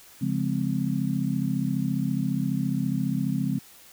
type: chord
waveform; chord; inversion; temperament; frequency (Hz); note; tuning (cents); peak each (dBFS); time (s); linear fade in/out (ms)
sine; Db major seventh; none; just; 138.59 / 173.24 / 207.9 / 259.9; Db3 / F3 / Ab3 / C4; 0 / -14 / +2 / -11; -29; 0.21-3.59; 10
effects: white hiss -51 dBFS RMS until 3.92 s